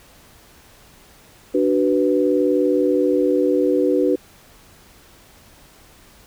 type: chord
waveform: sine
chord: B minor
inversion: first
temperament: equal with one note detuned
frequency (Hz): 293.7 / 373.4 / 493.9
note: D4 / F#4 / B4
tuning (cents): 0 / +16 / 0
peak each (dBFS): -19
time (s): 1.54-4.16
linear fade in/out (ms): 10
effects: pink hiss -49 dBFS RMS until 6.26 s